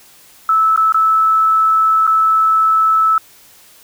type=tone with dropouts; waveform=sine; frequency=1308 Hz; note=E6; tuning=14 cents flat; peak=-9 dBFS; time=0.49-3.18 s; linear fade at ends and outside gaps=2 ms; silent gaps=0.762-0.775 / 0.923-0.944 / 2.068-2.075 s; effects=white hiss -45 dBFS RMS until 3.83 s